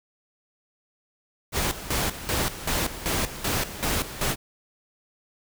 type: noise with tremolo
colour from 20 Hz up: pink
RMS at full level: -25 dBFS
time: 1.52-4.36 s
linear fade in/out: 50 ms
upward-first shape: square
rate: 2.6 Hz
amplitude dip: 75%
effects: none